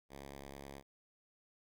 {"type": "tone", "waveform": "5% pulse", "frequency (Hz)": 69.4, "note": "C#2", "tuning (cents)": 3, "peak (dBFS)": -37, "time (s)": [0.09, 0.83], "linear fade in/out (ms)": 50, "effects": []}